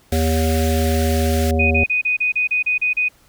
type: harmonic tone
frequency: 80 Hz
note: D#2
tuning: 49 cents sharp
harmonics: 1 / 3 / 5 / 7 / 9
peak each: -17 / -22 / -24 / -25 / -27 dBFS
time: 0.12-1.84 s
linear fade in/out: 5 ms
type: high-pass noise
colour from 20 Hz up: pink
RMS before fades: -30 dBFS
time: 0.12-1.51 s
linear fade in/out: 2 ms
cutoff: 1400 Hz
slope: 48 dB/octave
type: tone bursts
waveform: sine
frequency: 2489 Hz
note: D#7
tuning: in tune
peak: -15 dBFS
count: 10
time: 1.59-3.087 s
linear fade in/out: 10 ms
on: 120 ms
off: 33 ms
effects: pink hiss -54 dBFS RMS until 3.28 s